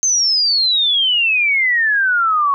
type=exponential sweep; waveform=sine; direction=down; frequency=6350 to 1098 Hz; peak=-12 dBFS; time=0.03-2.54 s; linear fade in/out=0 ms; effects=none